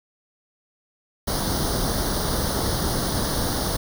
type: noise with comb filter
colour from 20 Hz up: pink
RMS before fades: -24 dBFS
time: 1.27-3.77 s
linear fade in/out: 10 ms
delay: 0.2 ms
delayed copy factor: +0.85
effects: none